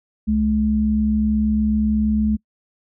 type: tone pair together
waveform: sine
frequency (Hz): 67.5 / 214.3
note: C#2 / A3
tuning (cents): -45 / -45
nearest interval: octave + minor sixth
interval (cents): 2000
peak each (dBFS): -23 / -16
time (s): 0.27-2.37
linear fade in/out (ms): 20
effects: noise-tail reverb RT60 0.1 s tail -26 dB re dry